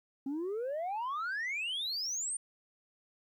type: exponential sweep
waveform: sine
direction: up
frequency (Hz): 263.2 to 9140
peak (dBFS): -31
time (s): 0.26-2.37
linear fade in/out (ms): 5
effects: tanh soft clip ceiling -32 dBFS + 12-bit